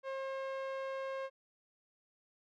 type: tone with low-pass filter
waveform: sawtooth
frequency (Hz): 536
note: C5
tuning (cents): +42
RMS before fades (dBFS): -40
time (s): 0.03-1.3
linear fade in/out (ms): 50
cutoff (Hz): 2300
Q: 0.56
effects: none